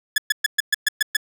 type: tone bursts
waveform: sawtooth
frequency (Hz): 1710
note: A6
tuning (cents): -50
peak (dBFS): -11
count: 8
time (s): 0.16-1.168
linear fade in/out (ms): 5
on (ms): 21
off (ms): 120
effects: none